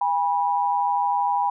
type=tone pair together; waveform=sine; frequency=810 / 977.4 Hz; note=G#5 / B5; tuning=-43 / -18 cents; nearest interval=minor third; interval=325 cents; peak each=-22 dBFS; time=0.01-1.5 s; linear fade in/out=5 ms; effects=none